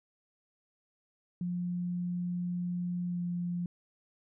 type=tone with pitch glide; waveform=sine; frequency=176.9 to 175.17 Hz; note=F3 to F3; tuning=+23 to +6 cents; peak=-31 dBFS; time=1.41-3.66 s; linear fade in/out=2 ms; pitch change=-17 cents; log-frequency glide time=3.06-3.21 s; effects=none